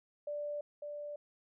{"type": "tone pair in turn", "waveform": "sine", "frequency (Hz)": [587.3, 587.3], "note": ["D5", "D5"], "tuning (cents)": [0, 0], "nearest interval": "unison", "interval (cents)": 0, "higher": "neither", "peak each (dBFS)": [-36, -40], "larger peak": "first", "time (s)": [[0.27, 0.61], [0.82, 1.16]], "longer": "neither", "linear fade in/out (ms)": 5, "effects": []}